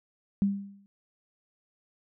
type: tone with exponential decay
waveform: sine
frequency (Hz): 199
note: G3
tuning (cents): +26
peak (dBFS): -19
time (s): 0.42-0.86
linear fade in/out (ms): 0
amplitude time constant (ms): 95
effects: none